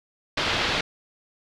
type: low-pass noise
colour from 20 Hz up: white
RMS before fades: -25 dBFS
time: 0.37-0.81 s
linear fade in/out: 5 ms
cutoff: 4000 Hz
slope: 24 dB/octave
type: clicks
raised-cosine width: 2 ms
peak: -20 dBFS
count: 3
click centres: 0.472 / 0.534 / 0.78 s
effects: none